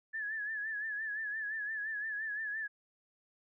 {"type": "tone with vibrato", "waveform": "sine", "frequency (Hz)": 1725, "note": "A6", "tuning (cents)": -35, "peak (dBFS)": -35, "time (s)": [0.13, 2.68], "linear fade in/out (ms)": 20, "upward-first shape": "sine", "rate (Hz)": 5.8, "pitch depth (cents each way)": 69, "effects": []}